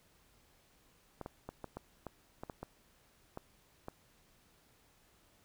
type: clicks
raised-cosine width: 1 ms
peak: -28 dBFS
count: 11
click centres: 1.213 / 1.261 / 1.49 / 1.643 / 1.77 / 2.067 / 2.435 / 2.498 / 2.63 / 3.374 / 3.884 s
effects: pink hiss -68 dBFS RMS until 5.44 s